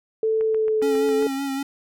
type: tone with pitch glide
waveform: sine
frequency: 441.1 to 433.3 Hz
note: A4 to A4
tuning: +4 to -27 cents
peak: -18 dBFS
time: 0.23-1.27 s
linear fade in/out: 2 ms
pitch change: -31 cents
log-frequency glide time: 0.44-0.82 s
type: click train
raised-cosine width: 0.5 ms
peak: -25 dBFS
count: 7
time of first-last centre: 0.41-1.225 s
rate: 7.36 Hz
type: tone with vibrato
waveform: square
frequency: 273.9 Hz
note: C#4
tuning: 21 cents flat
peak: -25 dBFS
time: 0.82-1.63 s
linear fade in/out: 5 ms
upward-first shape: sine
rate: 5.3 Hz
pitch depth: 32 cents each way
effects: none